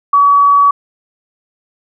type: tone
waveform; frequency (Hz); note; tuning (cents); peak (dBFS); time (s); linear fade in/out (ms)
sine; 1136; C#6; +42; -5; 0.13-0.71; 5
effects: none